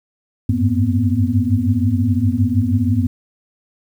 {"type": "tone cluster", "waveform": "sine", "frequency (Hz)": [93.5, 100.2, 105.9, 237.3, 254.5], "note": ["F#2", "G2", "G#2", "A#3", "C4"], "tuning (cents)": [19, 38, 34, 31, -48], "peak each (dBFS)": -20, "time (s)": [0.49, 3.07], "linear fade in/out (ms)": 5, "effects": ["8-bit"]}